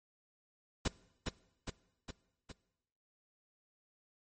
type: noise with echo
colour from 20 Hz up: pink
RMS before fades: -32 dBFS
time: 0.85-0.88 s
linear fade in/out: 5 ms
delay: 410 ms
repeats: 4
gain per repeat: -4 dB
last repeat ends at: 2.52 s
effects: noise-tail reverb RT60 0.9 s tail -21 dB re dry + MP3 32 kbps